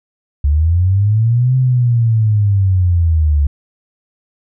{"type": "linear two-way sweep", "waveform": "sine", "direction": "up then down", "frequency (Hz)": [69.3, 130.5, 70.3], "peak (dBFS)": -9, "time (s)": [0.44, 3.47], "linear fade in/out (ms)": 5, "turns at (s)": 1.56, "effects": []}